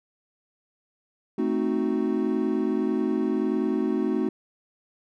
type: chord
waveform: triangle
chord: A diminished seventh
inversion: none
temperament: equal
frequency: 220 / 261.6 / 311.1 / 370 Hz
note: A3 / C4 / Eb4 / Gb4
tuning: 0 / 0 / 0 / 0 cents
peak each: -26 dBFS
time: 1.38-4.29 s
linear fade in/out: 5 ms
effects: none